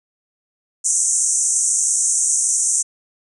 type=band-pass noise; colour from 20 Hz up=white; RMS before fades=-18 dBFS; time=0.84-2.83 s; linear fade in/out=20 ms; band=6000 to 9200 Hz; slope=96 dB/octave; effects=none